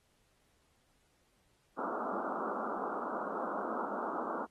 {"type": "band-pass noise", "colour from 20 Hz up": "white", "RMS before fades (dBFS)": -38, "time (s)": [1.77, 4.46], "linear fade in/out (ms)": 20, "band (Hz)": [200, 1400], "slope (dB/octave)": 96, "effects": ["pink hiss -73 dBFS RMS until 4.5 s", "AAC 32 kbps"]}